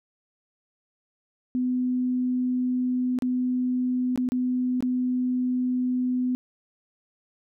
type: tone with dropouts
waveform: sine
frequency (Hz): 251.4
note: B3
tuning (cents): +31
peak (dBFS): -22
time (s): 1.55-6.35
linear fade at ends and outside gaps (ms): 0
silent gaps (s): 3.188-3.222 / 4.159-4.176 / 4.289-4.32 / 4.806-4.825
effects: none